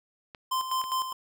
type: clicks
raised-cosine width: 0.3 ms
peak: -27 dBFS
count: 2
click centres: 0.348 / 0.84 s
type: tone with tremolo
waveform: square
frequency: 1038 Hz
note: C6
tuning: 14 cents flat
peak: -26 dBFS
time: 0.51-1.13 s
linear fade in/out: 10 ms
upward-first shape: square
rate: 4.9 Hz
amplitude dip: 60%
effects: none